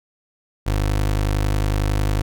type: tone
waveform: 25% pulse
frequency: 51 Hz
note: G#1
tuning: 31 cents flat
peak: -14 dBFS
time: 0.66-2.22 s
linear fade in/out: 10 ms
effects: none